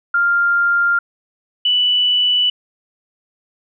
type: tone pair in turn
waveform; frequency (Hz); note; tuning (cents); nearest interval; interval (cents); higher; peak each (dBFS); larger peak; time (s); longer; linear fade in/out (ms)
sine; 1396.9 / 2968; F6 / F#7; 0 / +5; octave + minor second; 1305; second; -12; neither; 0.14-0.99 / 1.65-2.5; neither; 5
effects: none